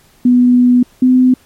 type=tone pair in turn; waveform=sine; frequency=246.9 / 254.4 Hz; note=B3 / C4; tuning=0 / -48 cents; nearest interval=minor second; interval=52 cents; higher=second; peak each=-5 dBFS; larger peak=neither; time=0.25-0.83 / 1.02-1.34 s; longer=first; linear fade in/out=5 ms; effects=pink hiss -49 dBFS RMS until 1.45 s + MP3 64 kbps